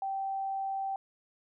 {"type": "tone", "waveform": "sine", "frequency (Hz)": 778, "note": "G5", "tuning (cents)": -13, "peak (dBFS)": -31, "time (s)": [0.02, 0.96], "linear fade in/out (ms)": 2, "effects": []}